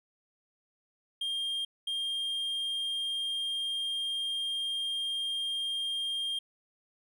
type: tone pair in turn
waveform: triangle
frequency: 3209 / 3209 Hz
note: G7 / G7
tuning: +40 / +40 cents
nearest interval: unison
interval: 0 cents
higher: neither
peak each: -29 / -29 dBFS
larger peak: neither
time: 1.21-1.65 / 1.87-6.39 s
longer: second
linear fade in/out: 5 ms
effects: none